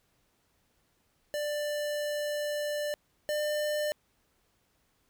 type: tone pair in turn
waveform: square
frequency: 591 / 598.6 Hz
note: D5 / D5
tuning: +11 / +33 cents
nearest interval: unison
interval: 22 cents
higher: second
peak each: -31 / -29 dBFS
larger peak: second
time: 1.34-2.94 / 3.29-3.92 s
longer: first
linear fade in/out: 0 ms
effects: pink hiss -72 dBFS RMS until 5.09 s